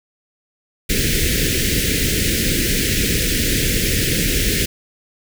pink band-stop noise, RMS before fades -18 dBFS, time 0.89-4.66 s, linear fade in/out 10 ms, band 490 to 1700 Hz, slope 48 dB/octave, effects none

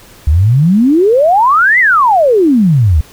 sine exponential two-way sweep, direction up then down, 69.3 to 2088 to 69.3 Hz, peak -5 dBFS, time 0.27-3.01 s, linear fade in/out 5 ms, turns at 1.79 s, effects pink hiss -39 dBFS RMS until 3.12 s

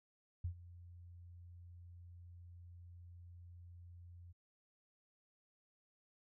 sine tone with ADSR envelope, 87.31 Hz, F2, in tune, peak -35 dBFS, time 0.44-4.33 s, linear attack 7 ms, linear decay 89 ms, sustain -18 dB, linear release 19 ms, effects none

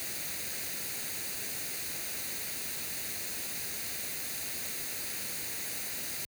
white noise with comb filter, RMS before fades -37 dBFS, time 0-6.25 s, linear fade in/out 0 ms, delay 0.46 ms, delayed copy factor +0.55, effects high-pass 60 Hz 12 dB/octave

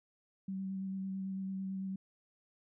sine tone with vibrato, 191.6 Hz, G3, 39 cents flat, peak -36 dBFS, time 0.48-1.96 s, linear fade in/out 5 ms, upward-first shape square, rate 9 Hz, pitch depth 11 cents each way, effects none

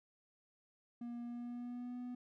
triangle tone with pitch glide, 238.2 to 246.7 Hz, A#3 to B3, +38 to -2 cents, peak -40 dBFS, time 1.01-2.15 s, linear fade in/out 5 ms, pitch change +60 cents, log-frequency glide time 1.23-1.98 s, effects none

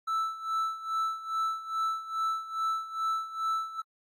triangle tone with tremolo, 1318.5 Hz, E6, in tune, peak -24 dBFS, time 0.07-3.82 s, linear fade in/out 10 ms, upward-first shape sine, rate 2.4 Hz, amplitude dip 80%, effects AAC 64 kbps

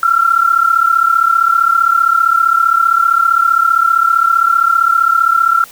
sine tone pair together, 1341 / 1376.3 Hz, E6 / F6, +29 / -26 cents, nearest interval unison, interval 45 cents, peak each -11 dBFS, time 0.03-5.64 s, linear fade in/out 2 ms, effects white hiss -37 dBFS RMS until 5.71 s

